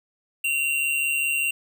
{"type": "tone with amplitude modulation", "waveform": "square", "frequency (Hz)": 2755, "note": "F7", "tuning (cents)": -24, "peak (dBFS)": -20, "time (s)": [0.44, 1.51], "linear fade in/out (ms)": 5, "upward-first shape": "sine", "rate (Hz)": 145, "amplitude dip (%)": 50, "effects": ["9-bit"]}